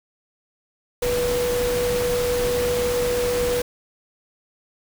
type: tone in noise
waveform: sine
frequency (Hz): 488.7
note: B4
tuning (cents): -18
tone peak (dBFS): -20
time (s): 1.02-3.62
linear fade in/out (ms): 5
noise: pink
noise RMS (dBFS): -28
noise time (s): 1.02-3.62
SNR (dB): +5
effects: none